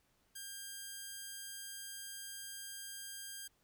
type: tone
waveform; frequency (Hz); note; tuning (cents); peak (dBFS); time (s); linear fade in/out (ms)
5% pulse; 1600; G6; +35; -34; 0.35-3.48; 10
effects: pink hiss -75 dBFS RMS until 3.63 s